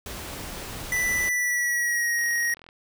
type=noise; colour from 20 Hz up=pink; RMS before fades=-36 dBFS; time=0.06-1.29 s; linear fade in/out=2 ms
type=tone with pitch glide; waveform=square; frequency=1982 to 1884.9 Hz; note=B6 to A#6; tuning=+6 to +19 cents; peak=-23 dBFS; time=0.92-2.54 s; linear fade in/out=2 ms; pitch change=-87 cents; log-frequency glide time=1.27-2.1 s
type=click train; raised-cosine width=0.3 ms; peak=-30 dBFS; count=22; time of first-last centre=2.19-2.689 s; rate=42.1 Hz
effects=none